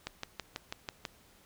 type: click train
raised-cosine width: 0.2 ms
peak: -19 dBFS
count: 7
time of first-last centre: 0.07-1.052 s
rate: 6.11 Hz
effects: pink hiss -62 dBFS RMS until 1.45 s